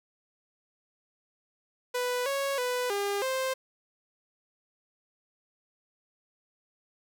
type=tone with pitch steps; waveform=sawtooth; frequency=494.8 / 553 / 496.3 / 403.2 / 524 Hz; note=B4 / C#5 / B4 / G4 / C5; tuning=+3 / -4 / +8 / +49 / +2 cents; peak=-24 dBFS; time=1.94-3.54 s; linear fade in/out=10 ms; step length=320 ms; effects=none